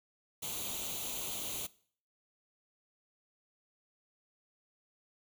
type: noise with comb filter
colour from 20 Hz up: white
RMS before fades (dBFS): -39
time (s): 0.42-1.67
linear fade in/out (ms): 10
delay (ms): 0.29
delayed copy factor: +0.75
effects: noise-tail reverb RT60 0.5 s tail -20 dB re dry